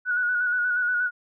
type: tone with vibrato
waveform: sine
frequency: 1466 Hz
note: F#6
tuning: 16 cents flat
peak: -21 dBFS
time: 0.05-1.11 s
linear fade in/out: 50 ms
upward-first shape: square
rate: 8.4 Hz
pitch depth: 29 cents each way
effects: none